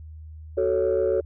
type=chord; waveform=sine; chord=F# minor; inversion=none; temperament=equal with one note detuned; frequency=372.8 / 440 / 554.4 Hz; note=F#4 / A4 / C#5; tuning=+13 / 0 / 0 cents; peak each=-23 dBFS; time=0.57-1.21 s; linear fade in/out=10 ms; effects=tanh soft clip ceiling -14 dBFS + added 78 Hz sine -38 dBFS peak until 1.25 s